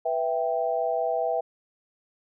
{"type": "chord", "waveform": "sine", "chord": "E minor", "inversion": "second", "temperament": "equal", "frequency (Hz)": [493.9, 659.3, 784], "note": ["B4", "E5", "G5"], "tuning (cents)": [0, 0, 0], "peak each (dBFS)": [-29, -26, -29], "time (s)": [0.05, 1.41], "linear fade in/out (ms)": 10, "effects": []}